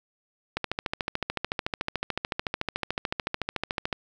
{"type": "click train", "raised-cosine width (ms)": 0.3, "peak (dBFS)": -11, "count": 47, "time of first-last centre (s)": [0.57, 3.928], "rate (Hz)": 13.7, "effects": ["8-bit"]}